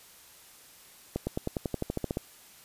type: accelerating click train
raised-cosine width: 2 ms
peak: -16 dBFS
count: 13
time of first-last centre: 1.16-2.171 s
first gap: 110 ms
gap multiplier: 0.95
effects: white hiss -54 dBFS RMS until 2.64 s + resampled to 32000 Hz